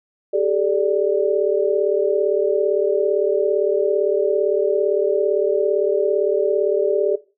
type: chord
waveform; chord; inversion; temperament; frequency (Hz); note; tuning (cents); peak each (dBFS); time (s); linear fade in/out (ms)
sine; G suspended second; none; equal with one note detuned; 392 / 429.7 / 587.3; G4 / A4 / D5; 0 / -41 / 0; -20; 0.33-7.16; 10
effects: noise-tail reverb RT60 0.3 s tail -17 dB re dry